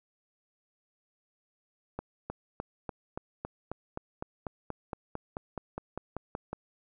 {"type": "accelerating click train", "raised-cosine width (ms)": 1, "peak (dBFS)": -21, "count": 20, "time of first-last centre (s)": [1.99, 6.53], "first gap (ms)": 310, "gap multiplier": 0.97, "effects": []}